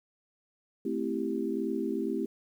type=chord; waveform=sine; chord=A minor seventh; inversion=none; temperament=equal; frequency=220 / 261.6 / 329.6 / 392 Hz; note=A3 / C4 / E4 / G4; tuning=0 / 0 / 0 / 0 cents; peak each=-35 / -34 / -34 / -34 dBFS; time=0.85-2.26 s; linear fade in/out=5 ms; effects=10-bit